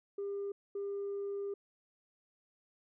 sine tone bursts at uneven times, 400.4 Hz, G4, 37 cents sharp, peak -34 dBFS, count 2, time 0.18-0.52 / 0.75-1.54 s, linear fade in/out 5 ms, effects tanh soft clip ceiling -33 dBFS

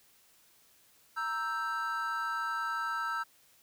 triangle chord, E diminished, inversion second, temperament equal, 932.3 / 1318.5 / 1568 Hz, Bb5 / E6 / G6, 0 / 0 / 0 cents, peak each -37 / -32 / -35 dBFS, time 1.16-3.24 s, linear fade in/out 20 ms, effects white hiss -64 dBFS RMS until 3.62 s

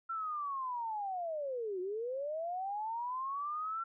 sine linear two-way sweep, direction down then up, 1361 to 355.3 to 1361 Hz, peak -35 dBFS, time 0.09-3.84 s, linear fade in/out 10 ms, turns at 1.8 s, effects none

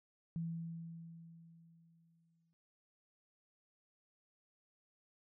sine tone with exponential decay, 166 Hz, E3, 12 cents sharp, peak -36 dBFS, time 0.36-2.53 s, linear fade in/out 0 ms, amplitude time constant 470 ms, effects noise-tail reverb RT60 0.1 s tail -25 dB re dry

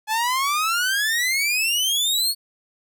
sawtooth exponential sweep, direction up, 847 to 4435 Hz, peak -16 dBFS, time 0.07-2.35 s, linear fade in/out 50 ms, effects none

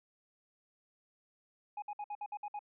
triangle tone bursts, 830 Hz, G#5, 1 cent flat, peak -36 dBFS, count 8, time 1.77-2.592 s, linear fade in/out 5 ms, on 52 ms, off 58 ms, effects resampled to 8000 Hz

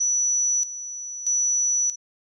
sine tone with tremolo, 5920 Hz, F#8, in tune, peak -19 dBFS, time 0-1.96 s, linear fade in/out 10 ms, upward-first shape square, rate 0.79 Hz, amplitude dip 75%, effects none

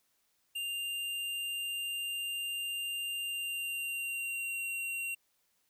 square tone with pitch glide, 2794 to 2749 Hz, F7 to F7, 0 to -28 cents, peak -35 dBFS, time 0.55-5.15 s, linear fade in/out 10 ms, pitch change -28 cents, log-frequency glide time 3.24-4.63 s, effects white hiss -75 dBFS RMS until 5.69 s

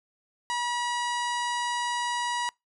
harmonic tone with a mistuned harmonic, 965 Hz, B5, 40 cents flat, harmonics 1 / 2 / 3 / 4 / 5 / 6 / 7 / 8 / 9 / 10, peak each -28 / -34 / -38 / -40 / -42 / -44 / -45 / -46 / -47 / -48 dBFS, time 0.5-2.49 s, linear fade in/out 0 ms, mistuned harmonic 10, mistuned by +16 cents, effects noise-tail reverb RT60 0.2 s tail -26 dB re dry

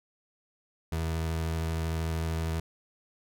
30% pulse tone with vibrato, 81.3 Hz, E2, 23 cents flat, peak -26 dBFS, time 0.92-2.6 s, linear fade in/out 5 ms, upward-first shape square, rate 13 Hz, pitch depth 10 cents each way, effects none

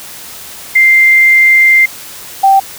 sine tone pair in turn, 2093 / 780.1 Hz, C7 / G5, 0 / -9 cents, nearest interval octave + perfect fourth, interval 1709 cents, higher first, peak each -3 dBFS, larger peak neither, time 0.75-1.86 / 2.43-2.6 s, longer first, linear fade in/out 10 ms, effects white hiss -29 dBFS RMS until 2.78 s

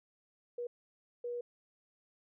sine tone bursts at uneven times, 482.1 Hz, B4, 42 cents flat, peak -36 dBFS, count 2, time 0.58-0.67 / 1.24-1.41 s, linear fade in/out 5 ms, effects none

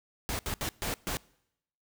pink noise bursts at uneven times, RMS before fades -33 dBFS, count 5, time 0.29-0.39 / 0.46-0.54 / 0.61-0.69 / 0.82-0.94 / 1.07-1.17 s, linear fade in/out 0 ms, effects noise-tail reverb RT60 0.8 s tail -24 dB re dry

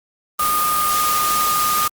sine tone in noise, 1224 Hz, D#6, 29 cents flat, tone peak -17 dBFS, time 0.39-1.88 s, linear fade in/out 5 ms, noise white, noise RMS -22 dBFS, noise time 0.39-1.88 s, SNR +2 dB, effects Opus 32 kbps

